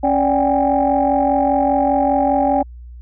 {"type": "tone cluster", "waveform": "sine", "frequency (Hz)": [275.4, 581, 769, 814], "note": ["C#4", "D5", "G5", "G#5"], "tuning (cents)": [-11, -19, -33, -35], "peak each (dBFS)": -18, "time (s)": [0.03, 2.63], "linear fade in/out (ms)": 10, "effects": ["tanh soft clip ceiling -4 dBFS", "added 60 Hz sine -33 dBFS peak until 3.01 s"]}